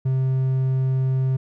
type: tone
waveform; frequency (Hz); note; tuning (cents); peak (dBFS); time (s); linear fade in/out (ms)
triangle; 131.4; C3; +8; -16; 0.05-1.37; 10
effects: none